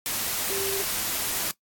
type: tone in noise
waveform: sine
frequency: 392 Hz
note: G4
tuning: in tune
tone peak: -30 dBFS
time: 0.5-0.82 s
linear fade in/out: 0 ms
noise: white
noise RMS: -28 dBFS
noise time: 0.06-1.51 s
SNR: -5 dB
effects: noise-tail reverb RT60 0.1 s tail -19 dB re dry + AAC 64 kbps